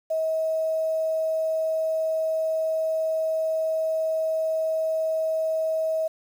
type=tone; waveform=sine; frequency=639 Hz; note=D#5; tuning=46 cents sharp; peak=-22 dBFS; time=0.1-6.08 s; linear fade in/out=10 ms; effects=8-bit